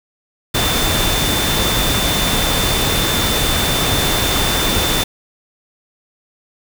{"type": "tone in noise", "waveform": "sine", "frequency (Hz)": 3552, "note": "A7", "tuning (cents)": 16, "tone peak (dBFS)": -21, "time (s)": [0.54, 5.04], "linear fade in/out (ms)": 10, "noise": "pink", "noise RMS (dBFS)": -17, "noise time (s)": [0.54, 5.04], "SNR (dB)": -7, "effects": []}